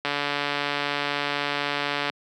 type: click train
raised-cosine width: 0.3 ms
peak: -9 dBFS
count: 296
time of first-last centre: 0.05-2.099 s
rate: 144 Hz
effects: high-pass 200 Hz 12 dB/octave